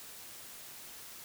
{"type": "silence", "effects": ["white hiss -49 dBFS RMS until 1.24 s"]}